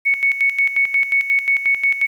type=tone with tremolo; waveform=sine; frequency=2217 Hz; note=C#7; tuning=in tune; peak=-12 dBFS; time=0.05-2.07 s; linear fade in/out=20 ms; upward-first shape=square; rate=5.6 Hz; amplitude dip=70%; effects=8-bit